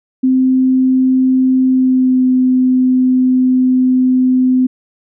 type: tone with pitch glide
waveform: sine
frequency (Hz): 259.2 to 255.6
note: C4 to C4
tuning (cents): -16 to -40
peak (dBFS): -8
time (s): 0.23-4.67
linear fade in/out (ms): 10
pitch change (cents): -24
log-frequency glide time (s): 1.66-2.25
effects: none